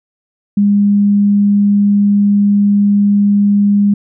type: tone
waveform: sine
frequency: 203.2 Hz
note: G#3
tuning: 38 cents flat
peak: -7 dBFS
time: 0.57-3.94 s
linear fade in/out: 5 ms
effects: none